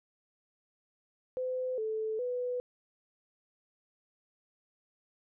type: tone with pitch steps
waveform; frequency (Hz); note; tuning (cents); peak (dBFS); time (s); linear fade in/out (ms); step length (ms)
sine; 510 / 437.5 / 495.2; C5 / A4 / B4; -44 / -10 / +5; -31; 1.37-2.6; 0; 410
effects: none